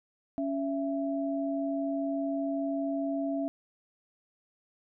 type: tone pair together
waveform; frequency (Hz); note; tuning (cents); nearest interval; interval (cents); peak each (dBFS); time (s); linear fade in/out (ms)
sine; 279 / 666; C#4 / E5; +11 / +18; octave + minor third; 1507; -30 / -33; 0.38-3.48; 0
effects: none